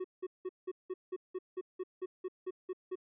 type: tone bursts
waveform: triangle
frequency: 370 Hz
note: F#4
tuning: in tune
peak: -33 dBFS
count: 14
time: 0-2.956 s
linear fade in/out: 10 ms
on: 44 ms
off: 180 ms
effects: resampled to 8000 Hz